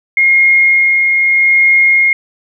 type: tone with tremolo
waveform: sine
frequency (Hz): 2142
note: C7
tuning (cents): +40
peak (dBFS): -5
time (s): 0.17-2.13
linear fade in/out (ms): 2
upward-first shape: sine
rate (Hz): 0.8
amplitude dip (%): 30
effects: none